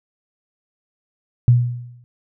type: tone with exponential decay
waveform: sine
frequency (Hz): 121.4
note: B2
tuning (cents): -29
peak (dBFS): -6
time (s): 1.48-2.04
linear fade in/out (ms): 0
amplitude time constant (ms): 120
effects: none